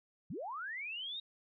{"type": "linear sweep", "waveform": "sine", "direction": "up", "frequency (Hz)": [116.54, 3802], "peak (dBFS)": -39, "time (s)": [0.3, 1.2], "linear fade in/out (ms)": 5, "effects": []}